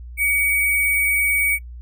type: tone with sample-and-hold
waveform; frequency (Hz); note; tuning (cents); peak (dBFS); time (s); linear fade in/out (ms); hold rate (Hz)
sine; 2259; C#7; +32; -16; 0.17-1.59; 50; 11025
effects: noise-tail reverb RT60 0.1 s tail -22 dB re dry + added 60 Hz sine -33 dBFS peak until 1.81 s